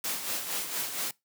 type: noise with tremolo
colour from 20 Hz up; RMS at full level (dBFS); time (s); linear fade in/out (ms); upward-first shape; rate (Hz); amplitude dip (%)
white; -31; 0.04-1.11; 2; sine; 4.3; 55
effects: noise-tail reverb RT60 0.2 s tail -23 dB re dry + high-pass 150 Hz 12 dB/octave